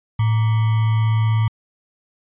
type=tone with sample-and-hold; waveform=sine; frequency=110.5 Hz; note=A2; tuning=8 cents sharp; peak=-14 dBFS; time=0.19-1.48 s; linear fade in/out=5 ms; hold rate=1050 Hz; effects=resampled to 8000 Hz